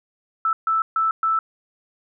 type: tone bursts at uneven times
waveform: sine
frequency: 1318.5 Hz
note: E6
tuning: in tune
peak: -17 dBFS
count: 4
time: 0.45-0.53 / 0.67-0.82 / 0.96-1.11 / 1.23-1.39 s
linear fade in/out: 2 ms
effects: none